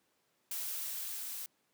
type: noise with level ramp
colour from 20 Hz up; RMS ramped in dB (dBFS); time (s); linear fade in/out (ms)
blue; -38 to -42; 0.51-1.46; 2
effects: pink hiss -75 dBFS RMS until 1.73 s + high-pass 200 Hz 12 dB/octave